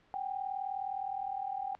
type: tone pair together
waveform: sine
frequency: 762 / 801.7 Hz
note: G5 / G5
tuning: -49 / +39 cents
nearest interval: minor second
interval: 88 cents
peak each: -37 / -37 dBFS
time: 0.14-1.75 s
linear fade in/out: 0 ms
effects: pink hiss -66 dBFS RMS until 1.79 s + low-pass 3000 Hz 12 dB/octave